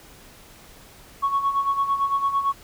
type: tone with tremolo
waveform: sine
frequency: 1108.7 Hz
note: C#6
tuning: in tune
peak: -16 dBFS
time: 1.22-2.53 s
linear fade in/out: 20 ms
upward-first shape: sine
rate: 8.9 Hz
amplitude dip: 70%
effects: tanh soft clip ceiling -14 dBFS + pink hiss -48 dBFS RMS until 2.63 s